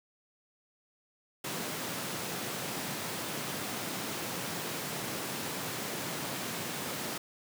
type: high-pass noise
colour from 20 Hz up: pink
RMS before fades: -37 dBFS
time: 1.44-7.18 s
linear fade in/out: 5 ms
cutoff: 130 Hz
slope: 24 dB/octave
effects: none